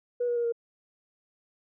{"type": "tone with pitch steps", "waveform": "sine", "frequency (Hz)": [486.4, 480, 473.6, 467.4], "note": ["B4", "B4", "A#4", "A#4"], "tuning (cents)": [-26, -49, 27, 5], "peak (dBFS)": -24, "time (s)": [0.2, 0.524], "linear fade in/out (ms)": 10, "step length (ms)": 81, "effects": ["tanh soft clip ceiling -20 dBFS"]}